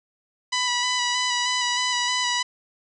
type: tone with vibrato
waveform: 10% pulse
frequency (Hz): 987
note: B5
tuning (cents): -1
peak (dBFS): -13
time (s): 0.52-2.43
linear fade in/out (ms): 10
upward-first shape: square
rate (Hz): 3.2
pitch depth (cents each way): 17
effects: resampled to 22050 Hz